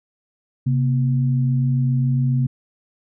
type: tone pair together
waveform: sine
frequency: 132.48 / 239.7 Hz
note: C3 / A#3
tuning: +22 / +48 cents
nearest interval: minor seventh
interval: 1026 cents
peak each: -16 / -25 dBFS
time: 0.66-2.47 s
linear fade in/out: 10 ms
effects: none